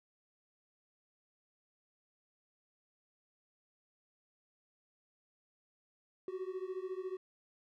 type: beating tone pair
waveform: triangle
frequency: 367.9 / 381.9 Hz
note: F#4 / G4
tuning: -10 / -45 cents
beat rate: 14 Hz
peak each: -39 / -40 dBFS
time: 6.28-7.17 s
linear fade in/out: 2 ms
effects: none